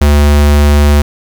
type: tone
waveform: square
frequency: 73 Hz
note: D2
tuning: 10 cents flat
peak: -5 dBFS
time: 0.01-1.02 s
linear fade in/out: 5 ms
effects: 7-bit